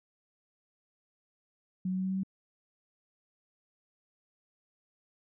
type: tone with pitch steps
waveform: sine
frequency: 185 / 186.29 / 187.58 / 188.89 / 190.2 / 191.52 Hz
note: F#3 / F#3 / F#3 / F#3 / F#3 / G3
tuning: 0 / +12 / +24 / +36 / +48 / -40 cents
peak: -29 dBFS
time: 1.85-2.234 s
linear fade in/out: 5 ms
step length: 64 ms
effects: none

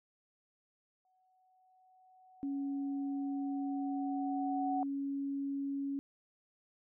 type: tone with exponential growth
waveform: sine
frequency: 745 Hz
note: F#5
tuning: 12 cents sharp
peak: -32 dBFS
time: 1.05-4.83 s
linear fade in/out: 1 ms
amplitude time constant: 820 ms
type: tone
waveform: sine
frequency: 277.8 Hz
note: C#4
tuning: 4 cents sharp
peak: -34 dBFS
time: 2.43-5.99 s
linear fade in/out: 0 ms
effects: none

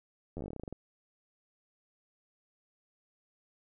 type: slowing click train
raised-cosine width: 2 ms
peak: -27 dBFS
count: 15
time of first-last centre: 0.37-0.726 s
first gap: 11 ms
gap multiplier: 1.12
effects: none

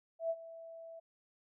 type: tone with ADSR envelope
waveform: sine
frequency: 659.3 Hz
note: E5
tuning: in tune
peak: -30 dBFS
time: 0.19-1 s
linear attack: 110 ms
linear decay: 49 ms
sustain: -17 dB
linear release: 12 ms
effects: none

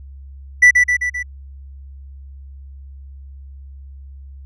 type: tone with echo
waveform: triangle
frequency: 1971 Hz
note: B6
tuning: 4 cents flat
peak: -3 dBFS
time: 0.62-0.71 s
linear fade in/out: 10 ms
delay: 130 ms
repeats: 4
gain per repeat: -4 dB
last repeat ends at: 1.23 s
effects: added 68 Hz sine -34 dBFS peak until 4.45 s + resampled to 22050 Hz

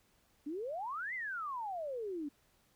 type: exponential two-way sweep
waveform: sine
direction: up then down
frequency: 277.2 to 2114 to 277.2 Hz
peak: -37 dBFS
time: 0.46-2.29 s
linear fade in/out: 10 ms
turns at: 1.14 s
effects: pink hiss -71 dBFS RMS until 2.75 s

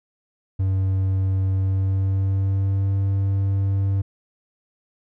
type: tone with pitch glide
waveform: triangle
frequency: 95.4 to 97.8 Hz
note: G2 to G2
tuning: -47 to -4 cents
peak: -16 dBFS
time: 0.59-4.02 s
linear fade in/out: 10 ms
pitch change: +43 cents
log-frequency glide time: 1.51-2.94 s
effects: none

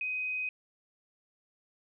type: tone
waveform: sine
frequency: 2511 Hz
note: D#7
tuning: 15 cents sharp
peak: -31 dBFS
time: 0.01-0.49 s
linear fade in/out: 2 ms
effects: none

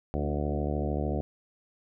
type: harmonic tone with a mistuned harmonic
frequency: 73.42 Hz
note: D2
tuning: in tune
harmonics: 1 / 2 / 3 / 4 / 5 / 6 / 7 / 8 / 9 / 10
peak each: -31 / -34 / -36 / -37 / -38 / -39 / -39 / -40 / -41 / -41 dBFS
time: 0.14-1.21 s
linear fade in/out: 0 ms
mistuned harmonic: 4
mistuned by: +21 cents
effects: none

